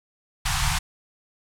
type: band-stop noise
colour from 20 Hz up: pink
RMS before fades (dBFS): -23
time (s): 0.45-0.79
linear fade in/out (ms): 10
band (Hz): 170 to 730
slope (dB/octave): 96
effects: low-pass 10000 Hz 12 dB/octave